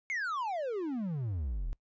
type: exponential sweep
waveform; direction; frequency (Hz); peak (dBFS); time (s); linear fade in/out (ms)
triangle; down; 2217 to 34.65; -30; 0.1-1.73; 0
effects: noise-tail reverb RT60 0.1 s tail -23 dB re dry + resampled to 16000 Hz